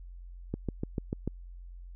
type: click train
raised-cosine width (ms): 3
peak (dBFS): -18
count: 6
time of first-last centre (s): 0.54-1.276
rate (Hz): 6.79
effects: added 44 Hz sine -43 dBFS peak until 1.95 s